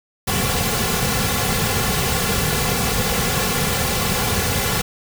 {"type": "noise with comb filter", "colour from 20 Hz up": "pink", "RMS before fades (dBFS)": -20, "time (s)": [0.27, 4.82], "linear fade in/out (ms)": 10, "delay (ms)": 3.2, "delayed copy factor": -0.8, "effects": []}